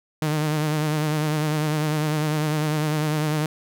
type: tone with vibrato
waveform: sawtooth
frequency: 152.7 Hz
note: D#3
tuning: 32 cents flat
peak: -17 dBFS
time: 0.22-3.46 s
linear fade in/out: 2 ms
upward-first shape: triangle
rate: 10 Hz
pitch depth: 53 cents each way
effects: none